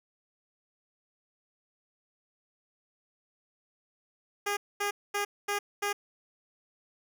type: tone bursts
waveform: 10% pulse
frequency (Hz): 407.8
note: G#4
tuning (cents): -32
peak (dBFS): -20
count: 5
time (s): 4.46-5.93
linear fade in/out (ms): 10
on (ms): 110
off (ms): 230
effects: none